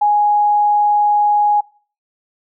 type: tone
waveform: sine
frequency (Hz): 830.6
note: G#5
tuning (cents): 0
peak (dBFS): -10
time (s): 0.01-1.61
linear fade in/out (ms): 10
effects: noise-tail reverb RT60 0.4 s tail -22 dB re dry